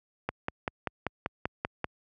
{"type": "click train", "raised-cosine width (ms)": 0.5, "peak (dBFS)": -14, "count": 9, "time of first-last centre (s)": [0.29, 1.843], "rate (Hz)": 5.15, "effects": ["high-pass 60 Hz 12 dB/octave"]}